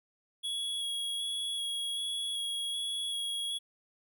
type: tone with vibrato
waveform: square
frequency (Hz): 3338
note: G#7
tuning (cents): +8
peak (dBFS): -33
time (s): 0.43-3.59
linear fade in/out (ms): 20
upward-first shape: square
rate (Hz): 1.3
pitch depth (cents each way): 11
effects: none